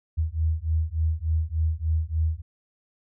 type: beating tone pair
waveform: sine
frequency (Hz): 78.2 / 81.6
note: D#2 / E2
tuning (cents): +9 / -17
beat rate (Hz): 3.4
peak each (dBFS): -25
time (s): 0.17-2.42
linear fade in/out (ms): 20
effects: none